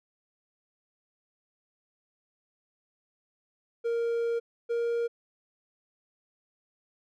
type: tone pair in turn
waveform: triangle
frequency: 466.2 / 468.9 Hz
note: A#4 / A#4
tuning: 0 / +10 cents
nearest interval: unison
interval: 10 cents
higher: second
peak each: -24 dBFS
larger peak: neither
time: 3.84-4.4 / 4.69-5.08 s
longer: first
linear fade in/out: 20 ms
effects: none